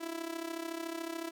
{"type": "tone with amplitude modulation", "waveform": "sawtooth", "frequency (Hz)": 331.3, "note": "E4", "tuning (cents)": 9, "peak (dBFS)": -30, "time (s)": [0, 1.31], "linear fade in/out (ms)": 20, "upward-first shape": "sine", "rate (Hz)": 33.8, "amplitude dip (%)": 75, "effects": []}